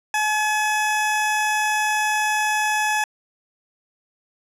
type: tone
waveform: 20% pulse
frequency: 852 Hz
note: G#5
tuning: 44 cents sharp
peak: -14 dBFS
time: 0.14-3.04 s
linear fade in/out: 2 ms
effects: low-pass 12000 Hz 12 dB/octave